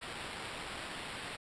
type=noise with sample-and-hold; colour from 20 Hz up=white; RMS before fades=-43 dBFS; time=0.01-1.37 s; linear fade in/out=20 ms; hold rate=6300 Hz; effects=resampled to 22050 Hz